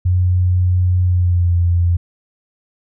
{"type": "tone with pitch glide", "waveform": "sine", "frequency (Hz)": [90.5, 86.81], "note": ["F#2", "F2"], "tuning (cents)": [-38, -10], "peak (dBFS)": -11, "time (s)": [0.05, 1.97], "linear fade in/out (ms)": 10, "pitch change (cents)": -72, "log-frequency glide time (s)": [1.04, 1.55], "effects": []}